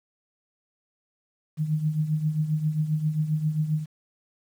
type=tone with tremolo; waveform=sine; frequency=154.2 Hz; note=D#3; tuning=15 cents flat; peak=-19 dBFS; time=1.57-3.86 s; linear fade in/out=50 ms; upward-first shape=triangle; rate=7.5 Hz; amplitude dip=75%; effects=9-bit